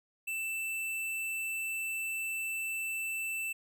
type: tone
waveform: square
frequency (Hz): 2658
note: E7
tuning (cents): +14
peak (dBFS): -34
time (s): 0.27-3.53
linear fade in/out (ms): 10
effects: none